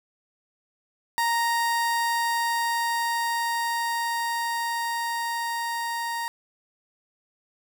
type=tone with level ramp; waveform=30% pulse; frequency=932.3 Hz; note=A#5; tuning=in tune; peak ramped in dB=-19 to -25 dBFS; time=1.18-6.28 s; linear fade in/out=0 ms; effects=none